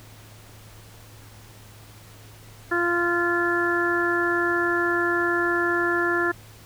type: harmonic tone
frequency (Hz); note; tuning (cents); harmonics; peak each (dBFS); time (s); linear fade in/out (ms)
346.4; F4; -14; 1 / 2 / 3 / 4 / 5; -24 / -32 / -31 / -26 / -25; 2.71-6.32; 10
effects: added 107 Hz sine -47 dBFS peak until 6.65 s + pink hiss -49 dBFS RMS until 6.65 s